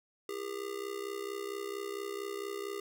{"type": "tone with amplitude modulation", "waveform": "square", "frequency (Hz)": 402.3, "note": "G4", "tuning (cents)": 45, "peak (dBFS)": -34, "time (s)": [0.29, 2.8], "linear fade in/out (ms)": 2, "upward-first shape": "sine", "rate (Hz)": 64.4, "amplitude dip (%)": 80, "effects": []}